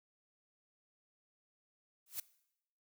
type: noise with exponential growth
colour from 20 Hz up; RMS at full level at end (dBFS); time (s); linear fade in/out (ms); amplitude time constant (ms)
blue; -35; 2.06-2.2; 5; 30
effects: noise-tail reverb RT60 0.8 s tail -20 dB re dry